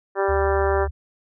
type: harmonic tone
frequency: 196 Hz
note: G3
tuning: in tune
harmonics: 2 / 3 / 4 / 5 / 6 / 7 / 8 / 9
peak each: -21 / -25 / -27 / -29 / -31 / -32 / -33 / -34 dBFS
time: 0.15-0.88 s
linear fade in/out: 50 ms
type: tone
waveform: sine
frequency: 73.42 Hz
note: D2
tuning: in tune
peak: -24 dBFS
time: 0.28-0.91 s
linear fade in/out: 20 ms
effects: none